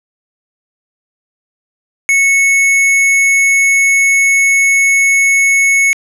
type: tone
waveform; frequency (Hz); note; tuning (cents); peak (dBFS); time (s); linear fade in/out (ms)
square; 2204; C#7; -11; -8; 2.09-5.93; 0
effects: low-pass 11000 Hz 12 dB/octave